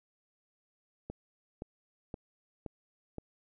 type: click train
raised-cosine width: 2 ms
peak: -26 dBFS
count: 5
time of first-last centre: 1.1-3.183 s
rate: 1.92 Hz
effects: none